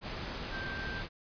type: tone in noise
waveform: sine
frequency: 1568 Hz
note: G6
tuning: in tune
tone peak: -39 dBFS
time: 0.5-1.04 s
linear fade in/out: 50 ms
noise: pink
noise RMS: -39 dBFS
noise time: 0.01-1.09 s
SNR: -3 dB
effects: resampled to 11025 Hz